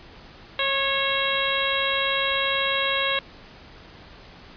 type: harmonic tone with a mistuned harmonic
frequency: 546 Hz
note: C#5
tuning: 26 cents flat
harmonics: 1 / 2 / 3 / 4 / 5 / 6 / 7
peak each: -29 / -29 / -29 / -29 / -29 / -29 / -29 dBFS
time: 0.59-3.19 s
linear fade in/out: 2 ms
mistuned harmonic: 3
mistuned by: +21 cents
effects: pink hiss -46 dBFS RMS until 4.56 s + resampled to 11025 Hz